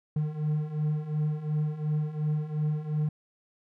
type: beating tone pair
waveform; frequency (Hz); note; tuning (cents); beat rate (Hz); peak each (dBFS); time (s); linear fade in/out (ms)
triangle; 150 / 152.8; D3 / D#3; +37 / -31; 2.8; -30 / -26; 0.16-3.09; 5
effects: none